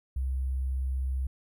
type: tone with sample-and-hold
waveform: sine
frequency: 65.41 Hz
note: C2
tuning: in tune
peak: -27 dBFS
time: 0.16-1.27 s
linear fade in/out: 5 ms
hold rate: 11025 Hz
effects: none